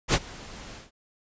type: noise with ADSR envelope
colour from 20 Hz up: pink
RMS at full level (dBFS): -19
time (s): 0.08-0.91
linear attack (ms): 59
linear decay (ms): 46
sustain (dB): -23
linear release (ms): 160
effects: resampled to 16000 Hz